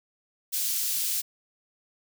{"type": "high-pass noise", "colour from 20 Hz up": "white", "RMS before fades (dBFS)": -28, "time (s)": [0.52, 1.22], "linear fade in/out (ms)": 20, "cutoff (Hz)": 4000, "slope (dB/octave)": 12, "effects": []}